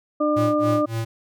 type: harmonic tone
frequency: 300 Hz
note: D4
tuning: 37 cents sharp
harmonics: 1 / 2 / 4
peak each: -21 / -21 / -25 dBFS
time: 0.2-0.86 s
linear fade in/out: 10 ms
type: tone with tremolo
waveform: square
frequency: 113.5 Hz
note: A#2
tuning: 46 cents flat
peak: -23 dBFS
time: 0.36-1.05 s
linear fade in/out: 10 ms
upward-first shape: sine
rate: 3.6 Hz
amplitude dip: 100%
effects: none

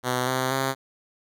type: tone with pitch steps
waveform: 5% pulse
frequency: 126 / 129.77 / 133.65 Hz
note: B2 / C3 / C3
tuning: +35 / -14 / +37 cents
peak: -12 dBFS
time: 0.03-0.75 s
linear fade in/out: 50 ms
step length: 240 ms
effects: none

